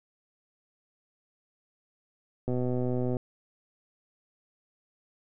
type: click train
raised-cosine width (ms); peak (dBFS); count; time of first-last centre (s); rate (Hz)
2; -18; 87; 2.48-3.168; 125
effects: none